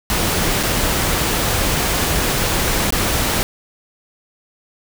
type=noise with dropouts; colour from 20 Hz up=pink; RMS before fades=-18 dBFS; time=0.1-3.43 s; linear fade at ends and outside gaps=0 ms; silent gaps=0.63-0.634 / 2.905-2.924 s; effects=none